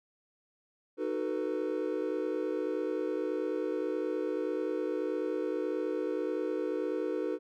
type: chord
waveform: triangle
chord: B dominant seventh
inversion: first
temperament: just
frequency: 308.7 / 370.4 / 444.5 / 493.9 Hz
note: D#4 / F#4 / A4 / B4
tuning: -14 / +2 / +18 / 0 cents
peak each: -34 dBFS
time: 0.97-7.39 s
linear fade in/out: 50 ms
effects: none